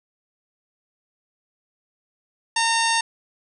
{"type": "harmonic tone", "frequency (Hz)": 914, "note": "A#5", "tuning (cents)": -34, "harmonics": [1, 2, 3, 4, 5, 6, 7, 9, 10], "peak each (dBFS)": [-22, -25, -27, -28, -29, -30, -30, -32, -32], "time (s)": [2.56, 3.01], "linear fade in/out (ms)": 5, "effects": []}